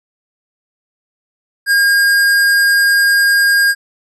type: tone with hard clipping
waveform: sine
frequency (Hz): 1619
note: G#6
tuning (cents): -45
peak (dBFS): -10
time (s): 1.66-3.75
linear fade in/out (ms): 50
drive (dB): 17
effects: resampled to 32000 Hz